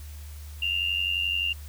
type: tone with amplitude modulation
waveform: sine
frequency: 2791 Hz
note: F7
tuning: 2 cents flat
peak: -21 dBFS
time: 0.62-1.53 s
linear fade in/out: 5 ms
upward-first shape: sine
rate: 91.6 Hz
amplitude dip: 70%
effects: added 74 Hz sine -38 dBFS peak until 1.68 s + white hiss -51 dBFS RMS until 1.68 s